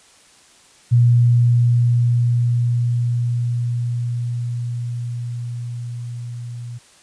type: tone with level ramp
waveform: sine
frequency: 120 Hz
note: B2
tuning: 49 cents flat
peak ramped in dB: -9 to -28 dBFS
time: 0.91-6.79 s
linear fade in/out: 20 ms
effects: white hiss -50 dBFS RMS until 7.02 s + resampled to 22050 Hz